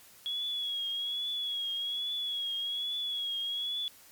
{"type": "tone with vibrato", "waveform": "sine", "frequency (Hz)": 3345, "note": "G#7", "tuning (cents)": 12, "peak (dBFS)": -31, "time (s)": [0.26, 3.88], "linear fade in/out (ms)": 0, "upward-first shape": "triangle", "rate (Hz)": 1.2, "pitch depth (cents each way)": 56, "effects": ["white hiss -56 dBFS RMS until 4.11 s", "MP3 96 kbps"]}